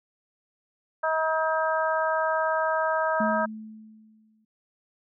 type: harmonic tone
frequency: 318.1 Hz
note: D#4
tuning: 38 cents sharp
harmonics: 2 / 3 / 4 / 5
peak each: -26 / -28 / -29 / -30 dBFS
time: 1.03-3.46 s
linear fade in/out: 10 ms
type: tone with exponential decay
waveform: sine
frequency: 217.6 Hz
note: A3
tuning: 19 cents flat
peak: -24 dBFS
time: 3.2-4.45 s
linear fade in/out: 5 ms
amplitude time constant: 270 ms
effects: none